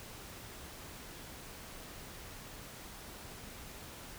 silence, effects pink hiss -49 dBFS RMS until 4.18 s

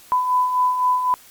sine beating tone pair, 998 / 1001.9 Hz, B5 / B5, +18 / +25 cents, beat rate 3.9 Hz, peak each -25 / -16 dBFS, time 0.12-1.14 s, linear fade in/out 0 ms, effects white hiss -47 dBFS RMS until 1.3 s + MP3 96 kbps

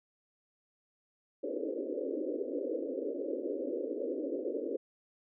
white band-pass noise, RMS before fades -36 dBFS, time 1.43-4.77 s, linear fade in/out 10 ms, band 260 to 560 Hz, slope 96 dB/octave, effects none

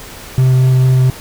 triangle tone with vibrato, 129.2 Hz, C3, 21 cents flat, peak -5 dBFS, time 0.38-1.1 s, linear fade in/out 0 ms, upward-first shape triangle, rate 4.3 Hz, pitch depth 8 cents each way, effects pink hiss -32 dBFS RMS until 1.2 s

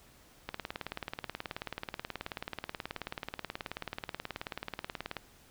click train, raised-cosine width 0.3 ms, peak -20 dBFS, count 88, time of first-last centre 0.49-5.167 s, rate 18.6 Hz, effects pink hiss -60 dBFS RMS until 5.5 s

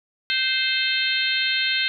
harmonic tone with a mistuned harmonic, 523.3 Hz, C5, in tune, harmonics 3 / 4 / 5 / 6 / 7 / 8, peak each -27 / -27 / -27 / -27 / -27 / -27 dBFS, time 0.3-1.88 s, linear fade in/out 0 ms, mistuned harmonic 3, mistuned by -17 cents, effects none

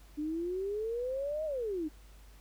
sine exponential two-way sweep, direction up then down, 293.7 to 637 to 293.7 Hz, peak -32 dBFS, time 0.17-1.89 s, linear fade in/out 20 ms, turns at 1.45 s, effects added 50 Hz sine -53 dBFS peak until 2.4 s + pink hiss -62 dBFS RMS until 2.4 s

